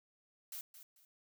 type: noise with echo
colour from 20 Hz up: blue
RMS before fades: -45 dBFS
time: 0.52-0.61 s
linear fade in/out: 2 ms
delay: 220 ms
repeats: 2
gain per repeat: -11 dB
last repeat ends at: 1.05 s
effects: none